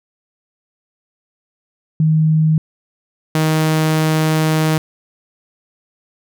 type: tone pair in turn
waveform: sine / sawtooth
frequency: 157.1 / 157.1 Hz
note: D#3 / D#3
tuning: +17 / +17 cents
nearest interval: unison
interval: 0 cents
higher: neither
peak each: -10 / -9 dBFS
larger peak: second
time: 2-2.58 / 3.35-4.78 s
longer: second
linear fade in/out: 2 ms
effects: none